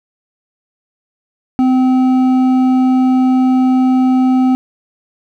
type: tone with hard clipping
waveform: sine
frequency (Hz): 257.3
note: C4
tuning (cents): -29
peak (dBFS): -10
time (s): 1.59-4.55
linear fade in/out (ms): 0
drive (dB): 7
effects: none